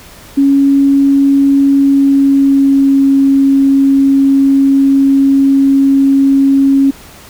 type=tone with pitch glide; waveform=sine; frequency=277.2 to 273.7 Hz; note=C#4 to C#4; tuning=0 to -22 cents; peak=-5 dBFS; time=0.37-6.91 s; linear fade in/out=10 ms; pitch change=-22 cents; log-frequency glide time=1.72-3.11 s; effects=pink hiss -36 dBFS RMS until 7.29 s